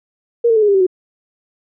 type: tone with pitch steps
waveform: sine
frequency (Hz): 470.8 / 451.9 / 433.7 / 416.3 / 399.6 / 383.5 / 368.1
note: A#4 / A4 / A4 / G#4 / G4 / G4 / F#4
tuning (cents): +17 / +46 / -25 / +4 / +33 / -38 / -9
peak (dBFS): -9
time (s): 0.44-0.867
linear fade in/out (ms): 10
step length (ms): 61
effects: none